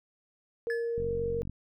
sine tone, 466.2 Hz, A#4, in tune, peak -29 dBFS, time 0.67-1.42 s, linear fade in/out 0 ms
triangle tone with exponential decay, 1720 Hz, A6, 40 cents flat, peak -29 dBFS, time 0.7-1.01 s, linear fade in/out 1 ms, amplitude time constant 66 ms
click train, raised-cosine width 5 ms, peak -27 dBFS, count 25, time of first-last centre 0.98-1.496 s, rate 46.5 Hz
effects none

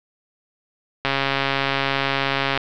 click train, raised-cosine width 0.3 ms, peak -4 dBFS, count 210, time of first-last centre 1.05-2.576 s, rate 137 Hz, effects low-pass 5000 Hz 12 dB/octave

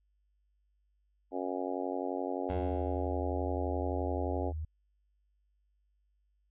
harmonic tone, 91.6 Hz, F#2, 17 cents flat, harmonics 3 / 4 / 5 / 6 / 7 / 8 / 9, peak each -38 / -39 / -40 / -41 / -41 / -42 / -43 dBFS, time 1.31-4.53 s, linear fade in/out 50 ms
15% pulse tone with exponential decay, 90.3 Hz, F#2, 42 cents flat, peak -31 dBFS, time 2.49-3.41 s, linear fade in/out 5 ms, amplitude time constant 200 ms
sine tone, 77.7 Hz, D#2, 2 cents flat, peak -34 dBFS, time 2.5-4.65 s, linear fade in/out 5 ms
effects added 50 Hz sine -70 dBFS peak until 6.5 s + resampled to 8000 Hz

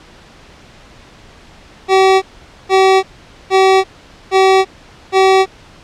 25% pulse tone bursts, 381.7 Hz, G4, 46 cents flat, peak -3 dBFS, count 5, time 1.88-5.46 s, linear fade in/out 50 ms, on 340 ms, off 470 ms, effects pink hiss -41 dBFS RMS until 5.83 s + low-pass 5000 Hz 12 dB/octave

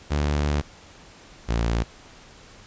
sawtooth tone pair in turn, 73.42 / 57.28 Hz, D2 / A#1, 0 / -30 cents, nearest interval major third, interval 430 cents, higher first, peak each -17 dBFS, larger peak neither, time 0.1-0.62 / 1.48-1.84 s, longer first, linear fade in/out 20 ms, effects pink hiss -48 dBFS RMS until 2.66 s + resampled to 16000 Hz

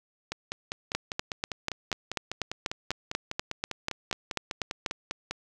two click trains, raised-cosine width 0.2 ms, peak -11 / -15 dBFS, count 17 / 26, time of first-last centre 0.95-4.862 / 0.32-5.31 s, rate 4.09 / 5.01 Hz, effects none

